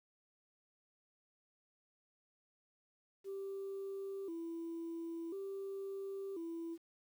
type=tone with vibrato; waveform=sine; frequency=360.8 Hz; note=F#4; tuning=44 cents flat; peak=-39 dBFS; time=3.24-6.78 s; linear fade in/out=50 ms; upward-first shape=square; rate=0.48 Hz; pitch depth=140 cents each way; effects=tanh soft clip ceiling -38 dBFS + 11-bit